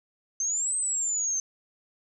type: exponential two-way sweep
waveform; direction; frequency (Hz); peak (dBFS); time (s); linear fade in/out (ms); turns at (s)
sine; up then down; 6220 to 8300 to 6220; -25; 0.4-1.4; 2; 0.76
effects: none